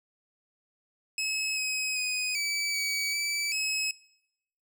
20% pulse tone with pitch steps, 2576 / 2540 / 2502 / 2299 / 2274 / 2310 / 2567 Hz, E7 / D#7 / D#7 / D7 / C#7 / D7 / E7, -41 / +35 / +9 / -37 / +44 / -29 / -47 cents, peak -23 dBFS, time 1.18-3.91 s, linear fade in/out 2 ms, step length 390 ms, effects noise-tail reverb RT60 0.8 s tail -22 dB re dry

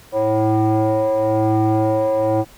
sine tone with frequency modulation, 108.5 Hz, A2, 24 cents flat, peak -13 dBFS, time 0.12-2.45 s, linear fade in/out 50 ms, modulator 218 Hz, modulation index 3.1, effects tanh soft clip ceiling -10 dBFS + pink hiss -46 dBFS RMS until 2.57 s

